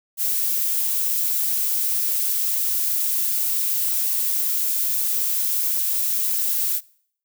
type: noise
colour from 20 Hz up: violet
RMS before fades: -22 dBFS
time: 0.17-6.81 s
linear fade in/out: 50 ms
effects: noise-tail reverb RT60 0.6 s tail -23 dB re dry